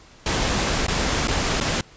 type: noise with dropouts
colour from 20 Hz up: pink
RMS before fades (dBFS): -22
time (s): 0.26-1.81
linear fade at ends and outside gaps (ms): 2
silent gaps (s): 0.867-0.882 / 1.274-1.281 / 1.602-1.61
effects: pink hiss -49 dBFS RMS until 1.96 s + resampled to 16000 Hz